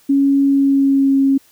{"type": "tone with pitch glide", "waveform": "sine", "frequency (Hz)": [277.2, 272.4], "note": ["C#4", "C#4"], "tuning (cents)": [0, -30], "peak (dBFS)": -10, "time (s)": [0.09, 1.38], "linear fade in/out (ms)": 10, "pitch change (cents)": -30, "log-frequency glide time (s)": [0.45, 1.17], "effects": ["white hiss -52 dBFS RMS until 1.51 s"]}